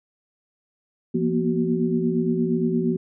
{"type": "tone cluster", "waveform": "sine", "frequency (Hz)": [170.9, 233.2, 241.8, 374.8], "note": ["F3", "A#3", "B3", "F#4"], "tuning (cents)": [-37, 1, -36, 22], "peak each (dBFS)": -25, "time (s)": [1.14, 2.97], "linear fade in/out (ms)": 10, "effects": []}